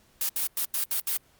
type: noise bursts at uneven times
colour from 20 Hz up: blue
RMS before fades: -27 dBFS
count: 6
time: 0.21-0.29 / 0.36-0.47 / 0.57-0.65 / 0.74-0.84 / 0.91-1 / 1.07-1.17 s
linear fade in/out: 2 ms
effects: pink hiss -62 dBFS RMS until 1.39 s + Opus 48 kbps